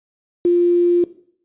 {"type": "tone with quantisation", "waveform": "sine", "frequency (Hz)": 349.2, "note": "F4", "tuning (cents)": 0, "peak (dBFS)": -11, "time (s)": [0.45, 1.04], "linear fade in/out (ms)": 2, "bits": 6, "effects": ["noise-tail reverb RT60 0.6 s tail -17 dB re dry", "resampled to 8000 Hz"]}